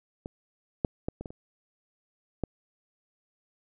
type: clicks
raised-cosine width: 2 ms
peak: -23 / -11 / -16 / -24 / -24 / -29 / -15 dBFS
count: 7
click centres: 0.259 / 0.848 / 1.085 / 1.21 / 1.258 / 1.305 / 2.437 s
effects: none